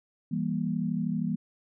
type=chord; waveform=sine; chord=E diminished; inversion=none; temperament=just; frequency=164.81 / 197.78 / 237.3 Hz; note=E3 / G3 / Bb3; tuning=0 / +16 / +31 cents; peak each=-31 dBFS; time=0.31-1.36 s; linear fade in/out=10 ms; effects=none